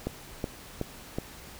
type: click train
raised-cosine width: 2 ms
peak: -16 dBFS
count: 4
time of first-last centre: 0.07-1.185 s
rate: 2.69 Hz
effects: pink hiss -47 dBFS RMS until 1.59 s